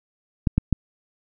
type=clicks; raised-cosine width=5 ms; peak=-5 dBFS; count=3; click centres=0.472 / 0.58 / 0.727 s; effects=none